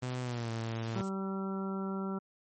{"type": "tone with pitch glide", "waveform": "sawtooth", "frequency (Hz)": [126.1, 113.65], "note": ["B2", "A#2"], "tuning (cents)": [36, -43], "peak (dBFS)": -30, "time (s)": [0.02, 1.02], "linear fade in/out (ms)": 10, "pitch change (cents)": -179, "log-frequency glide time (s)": [0.21, 0.51]}
{"type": "noise with exponential growth", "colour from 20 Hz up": "violet", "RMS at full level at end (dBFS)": -43, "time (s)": [0.03, 1.09], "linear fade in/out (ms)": 5, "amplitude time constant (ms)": 230}
{"type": "harmonic tone", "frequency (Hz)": 193.1, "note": "G3", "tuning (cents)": -26, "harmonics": [1, 2, 3, 4, 5, 6, 7], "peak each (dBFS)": [-34, -40, -48, -49, -48, -52, -44], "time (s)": [0.95, 2.19], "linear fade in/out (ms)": 10}
{"effects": ["MP3 32 kbps"]}